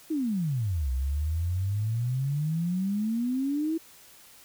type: exponential two-way sweep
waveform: sine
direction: down then up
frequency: 330 to 62.9 to 330 Hz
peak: -25 dBFS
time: 0.1-3.78 s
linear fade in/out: 10 ms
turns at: 0.91 s
effects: white hiss -53 dBFS RMS until 4.44 s